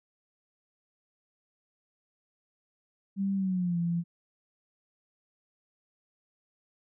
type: tone with pitch glide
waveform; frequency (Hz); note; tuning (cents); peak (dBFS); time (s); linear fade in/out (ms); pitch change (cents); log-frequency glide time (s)
sine; 196 to 170.63; G3 to F3; 0 to -40; -26; 3.16-4.04; 50; -240; 3.35-3.78
effects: none